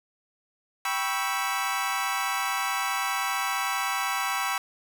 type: chord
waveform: 25% pulse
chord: C# half-diminished seventh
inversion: second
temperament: equal with one note detuned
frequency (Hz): 784 / 979.2 / 1108.7 / 1318.5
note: G5 / B5 / C#6 / E6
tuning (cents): 0 / -15 / 0 / 0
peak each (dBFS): -28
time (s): 0.85-4.58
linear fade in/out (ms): 2
effects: none